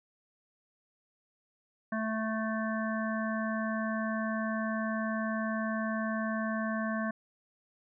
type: harmonic tone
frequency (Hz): 220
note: A3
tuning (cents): 0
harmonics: 1 / 3 / 5 / 7 / 8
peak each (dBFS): -32 / -37 / -39 / -40 / -41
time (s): 1.92-7.11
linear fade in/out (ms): 5
effects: none